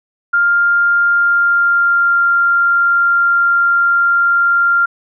sine tone with pitch glide, 1400 to 1390.3 Hz, F6 to F6, +4 to -8 cents, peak -9 dBFS, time 0.33-4.86 s, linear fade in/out 10 ms, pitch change -12 cents, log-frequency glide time 1.13-2.28 s, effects none

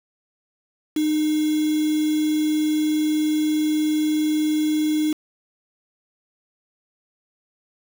sine tone with quantisation, 306.4 Hz, D#4, 27 cents flat, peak -18 dBFS, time 0.96-5.13 s, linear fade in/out 5 ms, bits 5, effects none

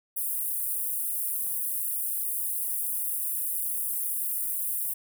pink high-pass noise, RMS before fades -30 dBFS, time 0.16-4.94 s, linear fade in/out 10 ms, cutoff 9700 Hz, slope 48 dB/octave, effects none

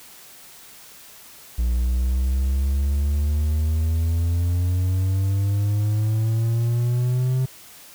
triangle exponential sweep, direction up, 58.8 to 130.81 Hz, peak -16 dBFS, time 1.58-7.46 s, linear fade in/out 10 ms, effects white hiss -45 dBFS RMS until 7.94 s

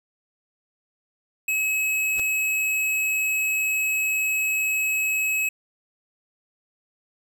square tone, 2567 Hz, E7, 47 cents flat, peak -22 dBFS, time 1.48-5.49 s, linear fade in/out 5 ms
pink noise with exponential growth, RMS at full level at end -32 dBFS, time 2.12-2.2 s, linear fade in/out 1 ms, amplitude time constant 16 ms
effects none

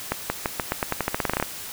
accelerating click train, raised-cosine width 0.5 ms, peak -7 dBFS, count 17, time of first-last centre 0.12-1.426 s, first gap 180 ms, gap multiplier 0.88, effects white hiss -36 dBFS RMS until 1.72 s

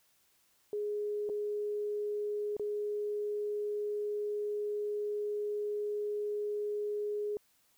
sine tone with dropouts, 416.3 Hz, G#4, 4 cents sharp, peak -32 dBFS, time 0.73-7.37 s, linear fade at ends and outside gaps 1 ms, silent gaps 1.291-1.297 / 2.567-2.596 s, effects white hiss -70 dBFS RMS until 7.77 s

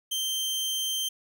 sawtooth tone, 3136 Hz, G7, in tune, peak -24 dBFS, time 0.11-1.09 s, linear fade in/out 10 ms, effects none

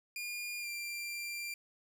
sawtooth tone with pitch glide, 2420 to 2372 Hz, D#7 to D7, -49 to +17 cents, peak -35 dBFS, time 0.16-1.54 s, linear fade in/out 2 ms, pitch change -34 cents, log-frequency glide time 0.59-0.68 s, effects none

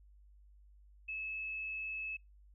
sine tone, 2598 Hz, E7, 26 cents flat, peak -38 dBFS, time 1.08-2.17 s, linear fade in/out 10 ms, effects noise-tail reverb RT60 0.2 s tail -26 dB re dry + added 50 Hz sine -58 dBFS peak until 2.54 s

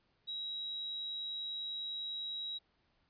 sine tone, 3850 Hz, B7, 45 cents flat, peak -38 dBFS, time 0.27-2.59 s, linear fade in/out 20 ms, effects pink hiss -75 dBFS RMS until 3.09 s + resampled to 11025 Hz

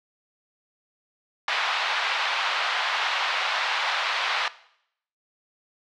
pink band-pass noise, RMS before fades -26 dBFS, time 1.48-4.48 s, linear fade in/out 2 ms, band 810 to 4000 Hz, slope 24 dB/octave, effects noise-tail reverb RT60 0.7 s tail -18 dB re dry

